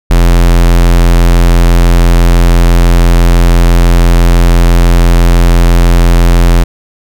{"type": "tone", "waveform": "square", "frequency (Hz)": 43, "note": "F1", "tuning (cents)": -26, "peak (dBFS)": -3, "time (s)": [0.1, 6.64], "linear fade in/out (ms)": 10, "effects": []}